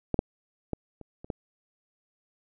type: clicks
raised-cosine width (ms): 2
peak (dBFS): -12 / -8 / -16 / -30 / -29 / -17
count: 6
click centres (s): 0.143 / 0.191 / 0.733 / 1.013 / 1.245 / 1.302
effects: none